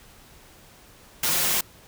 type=noise with comb filter; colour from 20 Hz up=white; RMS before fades=-23 dBFS; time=1.23-1.61 s; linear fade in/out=5 ms; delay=5.6 ms; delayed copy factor=+0.55; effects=pink hiss -51 dBFS RMS until 1.87 s